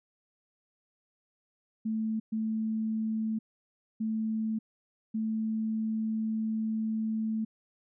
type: tone bursts at uneven times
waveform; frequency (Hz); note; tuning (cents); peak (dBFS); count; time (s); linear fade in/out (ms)
sine; 220; A3; 0; -28; 4; 1.85-2.2 / 2.32-3.39 / 4-4.59 / 5.14-7.45; 10
effects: none